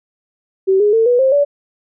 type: tone with pitch steps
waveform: sine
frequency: 383.1 / 415.4 / 450.4 / 488.3 / 529.4 / 574 Hz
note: G4 / G#4 / A4 / B4 / C5 / D5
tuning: -40 / 0 / +40 / -20 / +20 / -40 cents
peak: -9 dBFS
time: 0.67-1.45 s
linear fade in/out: 20 ms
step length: 130 ms
effects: none